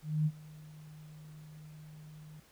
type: tone with ADSR envelope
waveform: sine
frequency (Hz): 153.5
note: D#3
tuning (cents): -23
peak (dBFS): -25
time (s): 0.02-2.4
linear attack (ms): 240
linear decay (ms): 50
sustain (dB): -23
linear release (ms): 4
effects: pink hiss -63 dBFS RMS until 2.51 s